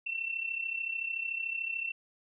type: tone with amplitude modulation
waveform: sine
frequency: 2696 Hz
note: E7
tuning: 38 cents sharp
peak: -29 dBFS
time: 0.06-1.92 s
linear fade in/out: 10 ms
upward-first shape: sine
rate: 33.6 Hz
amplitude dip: 70%
effects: none